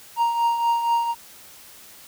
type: tone with tremolo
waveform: triangle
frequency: 934 Hz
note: A#5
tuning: 3 cents sharp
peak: -14 dBFS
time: 0.16-1.15 s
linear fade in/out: 50 ms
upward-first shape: triangle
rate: 4.2 Hz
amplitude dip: 60%
effects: white hiss -46 dBFS RMS until 2.07 s